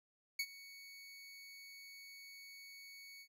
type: tone with ADSR envelope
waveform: 25% pulse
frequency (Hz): 2227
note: C#7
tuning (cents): +7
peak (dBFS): -30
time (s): 0.39-3.28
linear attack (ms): 6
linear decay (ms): 58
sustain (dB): -19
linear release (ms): 70
effects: none